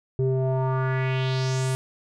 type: tone with low-pass filter sweep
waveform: square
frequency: 130.81 Hz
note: C3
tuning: in tune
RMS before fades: -24 dBFS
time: 0.19-1.75 s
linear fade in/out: 0 ms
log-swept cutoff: 350 to 10000 Hz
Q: 2.9
effects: none